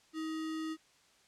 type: tone with sample-and-hold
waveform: sine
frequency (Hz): 317.7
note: D#4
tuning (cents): +36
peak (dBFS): -35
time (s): 0.13-0.77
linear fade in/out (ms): 50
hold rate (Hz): 1575
effects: white hiss -66 dBFS RMS until 1.27 s + low-pass 7000 Hz 12 dB/octave